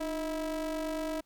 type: ring-modulated tone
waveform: square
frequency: 164.81 Hz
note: E3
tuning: in tune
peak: -30 dBFS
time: 0-1.21 s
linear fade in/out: 10 ms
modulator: 470 Hz
effects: pink hiss -73 dBFS RMS until 1.25 s